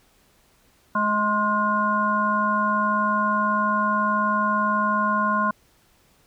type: harmonic tone with a mistuned harmonic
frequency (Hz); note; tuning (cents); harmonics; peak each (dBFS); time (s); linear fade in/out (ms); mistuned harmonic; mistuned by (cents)
210.4; G#3; +23; 1 / 3 / 5 / 7; -26 / -30 / -21 / -26; 0.95-5.51; 5; 7; -42
effects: pink hiss -60 dBFS RMS until 6.26 s